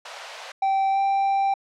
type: high-pass noise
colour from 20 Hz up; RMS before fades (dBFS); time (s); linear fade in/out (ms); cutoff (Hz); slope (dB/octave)
pink; -37; 0.05-0.52; 5; 540; 48
type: tone with pitch glide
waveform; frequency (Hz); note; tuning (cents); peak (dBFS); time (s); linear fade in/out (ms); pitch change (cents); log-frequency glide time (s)
triangle; 777 to 785.6; G5 to G5; -16 to +4; -17; 0.62-1.54; 5; +20; 0.91-0.99
effects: low-pass 5000 Hz 12 dB/octave